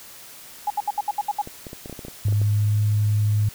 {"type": "tone bursts", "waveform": "sine", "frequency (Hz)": 828, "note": "G#5", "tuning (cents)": -5, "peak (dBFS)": -19, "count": 8, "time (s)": [0.67, 1.417], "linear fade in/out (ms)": 5, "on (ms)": 33, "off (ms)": 69}
{"type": "clicks", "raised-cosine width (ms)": 2, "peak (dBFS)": -22, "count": 12, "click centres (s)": [1.474, 1.668, 1.731, 1.859, 1.897, 1.927, 1.992, 2.05, 2.083, 2.284, 2.325, 2.416]}
{"type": "tone with pitch glide", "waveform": "sine", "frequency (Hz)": [103.83, 105.28], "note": ["G#2", "G#2"], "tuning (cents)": [0, 24], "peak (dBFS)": -17, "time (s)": [2.25, 3.49], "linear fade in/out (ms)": 5, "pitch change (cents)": 24, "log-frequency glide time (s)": [2.39, 2.78]}
{"effects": ["white hiss -43 dBFS RMS until 3.54 s"]}